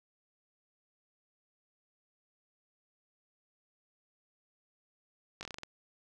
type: slowing click train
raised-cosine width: 0.2 ms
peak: -24 dBFS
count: 8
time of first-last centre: 5.41-5.634 s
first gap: 19 ms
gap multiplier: 1.17
effects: none